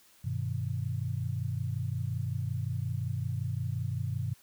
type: chord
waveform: sine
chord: G augmented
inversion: none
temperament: equal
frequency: 98 / 123.47 / 155.56 Hz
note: G2 / B2 / D#3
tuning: 0 / 0 / 0 cents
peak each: -34 / -33 / -38 dBFS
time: 0.24-4.34 s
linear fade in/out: 10 ms
effects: white hiss -61 dBFS RMS until 4.42 s